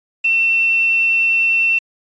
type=tone with quantisation; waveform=sine; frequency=2695 Hz; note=E7; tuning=38 cents sharp; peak=-12 dBFS; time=0.24-1.79 s; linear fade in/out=10 ms; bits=6; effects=resampled to 16000 Hz